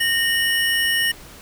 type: tone pair together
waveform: square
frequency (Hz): 1843.8 / 2943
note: A#6 / F#7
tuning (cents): -19 / -10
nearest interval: minor sixth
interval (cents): 809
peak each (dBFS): -20 / -22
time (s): 0-1.12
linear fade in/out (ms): 10
effects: pink hiss -42 dBFS RMS until 1.41 s